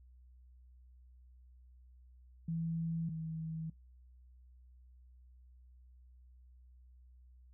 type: tone pair in turn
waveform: sine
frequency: 164.8 / 160.85 Hz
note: E3 / E3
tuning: 0 / -42 cents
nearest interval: unison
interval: 42 cents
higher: first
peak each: -34 / -38 dBFS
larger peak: first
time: 2.48-3.09 / 3.09-3.7 s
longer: neither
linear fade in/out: 5 ms
effects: noise-tail reverb RT60 0.2 s tail -23 dB re dry + added 62 Hz sine -57 dBFS peak until 7.53 s